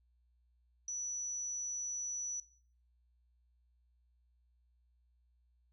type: tone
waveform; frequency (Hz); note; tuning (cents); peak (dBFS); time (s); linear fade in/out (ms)
sine; 5920; F#8; 0; -37; 0.88-2.4; 2
effects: noise-tail reverb RT60 0.5 s tail -19 dB re dry + added 60 Hz sine -69 dBFS peak until 5.72 s